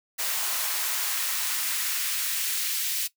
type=noise with high-pass filter sweep; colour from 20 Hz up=white; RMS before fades=-28 dBFS; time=0.18-3.08 s; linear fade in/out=20 ms; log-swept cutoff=700 to 2600 Hz; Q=0.91; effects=noise-tail reverb RT60 0.1 s tail -17 dB re dry